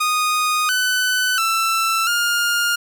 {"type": "tone with pitch steps", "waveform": "sawtooth", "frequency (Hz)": [1238, 1503, 1333, 1413], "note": ["D#6", "F#6", "E6", "F6"], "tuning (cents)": [-9, 27, 19, 20], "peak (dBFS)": -13, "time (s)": [0, 2.76], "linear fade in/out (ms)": 10, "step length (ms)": 690, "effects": []}